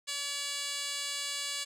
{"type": "tone with band-pass filter", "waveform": "10% pulse", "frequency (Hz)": 570, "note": "C#5", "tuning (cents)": 48, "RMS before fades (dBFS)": -36, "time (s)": [0.07, 1.65], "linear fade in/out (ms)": 20, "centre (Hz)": 5700, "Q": 2.8, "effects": []}